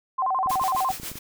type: tone with vibrato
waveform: sine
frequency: 893 Hz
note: A5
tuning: 25 cents sharp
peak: -21 dBFS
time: 0.18-0.92 s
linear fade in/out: 10 ms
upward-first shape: square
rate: 12 Hz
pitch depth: 280 cents each way
type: clicks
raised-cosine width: 3 ms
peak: -27 dBFS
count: 10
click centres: 0.461 / 0.506 / 0.557 / 0.615 / 0.749 / 0.904 / 0.999 / 1.033 / 1.116 / 1.156 s
type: noise with tremolo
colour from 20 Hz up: white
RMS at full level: -33 dBFS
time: 0.49-1.19 s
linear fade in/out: 10 ms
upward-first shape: sine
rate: 7.3 Hz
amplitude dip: 75%
effects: none